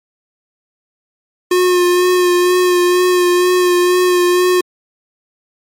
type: tone with vibrato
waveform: square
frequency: 358.9 Hz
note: F4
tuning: 47 cents sharp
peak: -10 dBFS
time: 1.51-4.61 s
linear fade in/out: 5 ms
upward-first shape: sine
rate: 2.1 Hz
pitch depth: 22 cents each way
effects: MP3 64 kbps